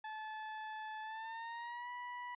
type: tone with pitch glide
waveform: 30% pulse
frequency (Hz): 867 to 978.8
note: A5 to B5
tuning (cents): -26 to -16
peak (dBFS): -40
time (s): 0.04-2.35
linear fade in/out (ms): 5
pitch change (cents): +210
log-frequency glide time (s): 1.02-1.9
effects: resampled to 8000 Hz